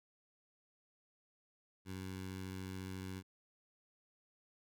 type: tone with notch filter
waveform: 15% pulse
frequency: 94.1 Hz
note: F#2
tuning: 30 cents sharp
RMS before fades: -45 dBFS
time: 1.85-3.23 s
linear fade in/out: 50 ms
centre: 660 Hz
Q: 1
effects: none